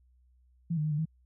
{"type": "tone with pitch steps", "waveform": "sine", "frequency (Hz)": [167.2, 151.6, 154, 148.2, 159], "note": ["E3", "D#3", "D#3", "D3", "D#3"], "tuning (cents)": [25, -45, -17, 16, 38], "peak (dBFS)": -27, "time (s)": [0.7, 1.055], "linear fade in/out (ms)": 10, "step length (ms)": 71, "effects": ["added 62 Hz sine -61 dBFS peak until 1.25 s"]}